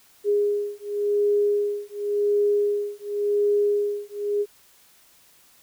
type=beating tone pair; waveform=sine; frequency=410.7 / 411.61 Hz; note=G#4 / G#4; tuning=-19 / -15 cents; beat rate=0.91 Hz; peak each=-23 dBFS; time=0.24-4.46 s; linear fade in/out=50 ms; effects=white hiss -56 dBFS RMS until 5.62 s